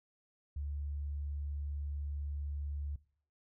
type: tone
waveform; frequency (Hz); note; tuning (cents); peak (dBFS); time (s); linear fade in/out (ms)
sine; 72.2; D2; -29; -36; 0.56-2.96; 5
effects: noise-tail reverb RT60 0.5 s tail -20 dB re dry